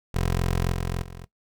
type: tone with level steps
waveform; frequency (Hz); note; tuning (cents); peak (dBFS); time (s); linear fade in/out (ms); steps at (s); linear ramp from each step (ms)
15% pulse; 43.65; F1; 0; -16 / -20 / -32; 0.14-1.25; 10; 0.73 / 1.02; 5
effects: noise-tail reverb RT60 0.1 s tail -17 dB re dry